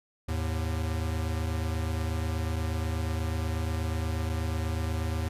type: tone pair together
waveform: square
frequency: 79.33 / 107.6 Hz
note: D#2 / A2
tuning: +34 / -38 cents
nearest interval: perfect fourth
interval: 528 cents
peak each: -30 / -34 dBFS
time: 0.28-5.29 s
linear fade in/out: 10 ms
effects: resampled to 32000 Hz